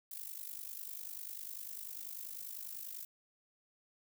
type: noise with amplitude modulation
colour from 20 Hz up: violet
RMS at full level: -42 dBFS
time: 0.11-3.05 s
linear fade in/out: 5 ms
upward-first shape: sine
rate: 50.1 Hz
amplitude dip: 80%
effects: none